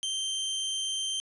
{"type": "tone", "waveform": "sawtooth", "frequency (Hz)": 3136, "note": "G7", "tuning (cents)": 0, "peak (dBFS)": -26, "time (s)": [0.03, 1.2], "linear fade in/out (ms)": 0, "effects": ["resampled to 24000 Hz", "10-bit"]}